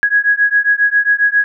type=beating tone pair; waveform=sine; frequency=1658 / 1665.4 Hz; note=G#6 / G#6; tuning=-3 / +4 cents; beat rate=7.4 Hz; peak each=-13 dBFS; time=0.03-1.44 s; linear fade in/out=0 ms; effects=none